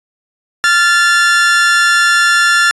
40% pulse tone pair together, 1385 / 1745 Hz, F6 / A6, -15 / -15 cents, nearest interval major third, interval 400 cents, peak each -10 dBFS, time 0.64-2.71 s, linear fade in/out 0 ms, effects resampled to 22050 Hz

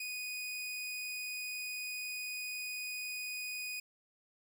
sawtooth tone, 2482 Hz, D#7, 5 cents flat, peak -35 dBFS, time 0-3.8 s, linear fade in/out 5 ms, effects none

